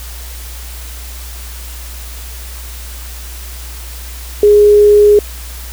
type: tone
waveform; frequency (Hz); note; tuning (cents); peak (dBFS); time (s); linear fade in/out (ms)
sine; 415; G#4; -1; -3; 4.43-5.19; 2
effects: added 60 Hz sine -26 dBFS peak until 5.72 s + white hiss -32 dBFS RMS until 5.72 s